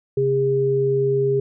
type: tone pair together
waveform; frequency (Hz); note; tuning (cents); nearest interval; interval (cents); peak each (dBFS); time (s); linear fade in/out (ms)
sine; 135.32 / 405.5; C#3 / G#4; -41 / -41; octave + perfect fifth; 1900; -23 / -17; 0.17-1.4; 5
effects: none